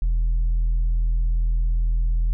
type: tone with tanh clipping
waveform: sine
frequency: 41.2 Hz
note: E1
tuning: in tune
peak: -18 dBFS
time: 0.02-2.33 s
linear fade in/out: 0 ms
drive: 2 dB
effects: none